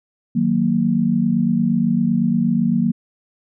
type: chord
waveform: sine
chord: D# minor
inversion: none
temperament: equal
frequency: 155.56 / 185 / 233.1 Hz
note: D#3 / F#3 / A#3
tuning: 0 / 0 / 0 cents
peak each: -23 / -19 / -17 dBFS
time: 0.35-2.92 s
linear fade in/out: 10 ms
effects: none